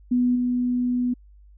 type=tone with level steps; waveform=sine; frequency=246.9 Hz; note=B3; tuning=in tune; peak=-17 / -20 dBFS; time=0.11-1.14 s; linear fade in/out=10 ms; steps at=0.35 s; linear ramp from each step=10 ms; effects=added 50 Hz sine -47 dBFS peak until 1.57 s